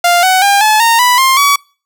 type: tone with pitch steps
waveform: sawtooth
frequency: 698.5 / 748.6 / 802.4 / 860 / 921.7 / 987.8 / 1058.7 / 1134.7 Hz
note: F5 / F#5 / G5 / A5 / A#5 / B5 / C6 / C#6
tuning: 0 / +20 / +40 / -40 / -20 / 0 / +20 / +40 cents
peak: -3 dBFS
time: 0.04-1.56 s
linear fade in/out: 5 ms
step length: 190 ms
effects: noise-tail reverb RT60 0.4 s tail -26 dB re dry